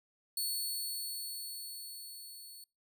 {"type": "tone with level ramp", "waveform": "15% pulse", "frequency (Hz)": 4415, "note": "C#8", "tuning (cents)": -8, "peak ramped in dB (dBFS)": [-26, -43], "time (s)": [0.37, 2.64], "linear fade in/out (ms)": 2, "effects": ["noise-tail reverb RT60 0.3 s tail -26 dB re dry"]}